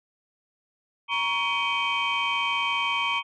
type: tone cluster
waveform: sine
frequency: 941 / 1115 / 2275 / 2500 / 3130 Hz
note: A#5 / C#6 / C#7 / D#7 / G7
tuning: +16 / +10 / +44 / +8 / -3 cents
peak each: -29 dBFS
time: 1.08-3.23 s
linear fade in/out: 50 ms
effects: tanh soft clip ceiling -16 dBFS